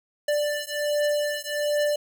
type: beating tone pair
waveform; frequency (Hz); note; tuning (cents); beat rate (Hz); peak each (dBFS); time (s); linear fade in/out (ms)
square; 589 / 590.3; D5 / D5; +5 / +9; 1.3; -27; 0.28-1.96; 5
effects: none